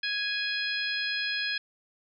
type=harmonic tone with a mistuned harmonic; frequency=830.6 Hz; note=G#5; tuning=in tune; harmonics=2 / 3 / 4 / 5 / 6; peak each=-32 / -34 / -35 / -36 / -37 dBFS; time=0.03-1.58 s; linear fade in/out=5 ms; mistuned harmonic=6; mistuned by=+22 cents; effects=none